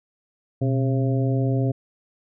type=harmonic tone with a mistuned harmonic; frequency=134.7 Hz; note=C#3; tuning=49 cents flat; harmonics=1 / 2 / 3 / 4 / 5; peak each=-20 / -26 / -30 / -32 / -34 dBFS; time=0.61-1.72 s; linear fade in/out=10 ms; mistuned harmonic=1; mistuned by=-120 cents; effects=none